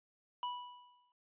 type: tone with exponential decay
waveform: square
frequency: 983 Hz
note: B5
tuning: 8 cents flat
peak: -35 dBFS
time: 0.43-1.12 s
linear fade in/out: 1 ms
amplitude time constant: 150 ms
effects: resampled to 8000 Hz